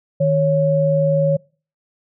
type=tone pair together; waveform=sine; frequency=155.57 / 554.4 Hz; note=D#3 / C#5; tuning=0 / 0 cents; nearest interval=octave + minor seventh; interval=2200 cents; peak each=-17 / -15 dBFS; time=0.2-1.37 s; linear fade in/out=10 ms; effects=noise-tail reverb RT60 0.4 s tail -25 dB re dry